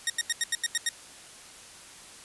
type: tone bursts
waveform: 10% pulse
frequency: 1864.7 Hz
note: A#6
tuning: in tune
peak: -15 dBFS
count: 8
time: 0.07-0.89 s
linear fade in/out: 2 ms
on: 29 ms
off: 84 ms
effects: white hiss -48 dBFS RMS until 2.24 s + resampled to 24000 Hz